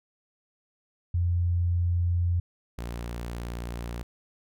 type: tone pair in turn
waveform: sine / sawtooth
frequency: 87.2 / 58.84 Hz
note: F2 / A#1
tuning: -2 / +17 cents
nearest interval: perfect fifth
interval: 681 cents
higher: first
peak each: -22 / -29 dBFS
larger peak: first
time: 1.14-2.4 / 2.78-4.03 s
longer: first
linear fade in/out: 5 ms
effects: none